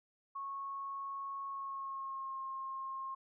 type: tone with pitch glide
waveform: sine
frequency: 1100 to 1069.3 Hz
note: C#6 to C6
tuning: -14 to +37 cents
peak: -39 dBFS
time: 0.35-3.15 s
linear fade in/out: 10 ms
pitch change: -49 cents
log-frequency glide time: 1.46-2.4 s
effects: none